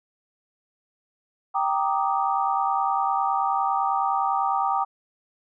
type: chord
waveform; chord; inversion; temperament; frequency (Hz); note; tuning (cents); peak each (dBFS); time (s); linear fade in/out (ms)
sine; Eb major seventh; first; equal; 784 / 932.3 / 1174.7 / 1244.5; G5 / Bb5 / D6 / Eb6; 0 / 0 / 0 / 0; -24 / -27 / -27 / -29; 1.54-4.85; 20
effects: none